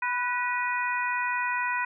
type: harmonic tone with a mistuned harmonic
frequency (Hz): 493.9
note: B4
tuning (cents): 0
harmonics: 2 / 3 / 4 / 5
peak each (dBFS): -29 / -31 / -32 / -33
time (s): 0.02-1.85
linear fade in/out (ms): 5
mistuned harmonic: 4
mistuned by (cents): -39
effects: none